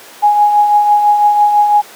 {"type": "tone with tremolo", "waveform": "sine", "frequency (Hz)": 830.6, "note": "G#5", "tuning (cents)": 0, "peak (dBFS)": -4, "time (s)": [0.22, 1.82], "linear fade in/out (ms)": 20, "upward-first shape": "triangle", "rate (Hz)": 6, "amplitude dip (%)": 50, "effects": ["pink hiss -35 dBFS RMS until 1.95 s", "high-pass 400 Hz 12 dB/octave"]}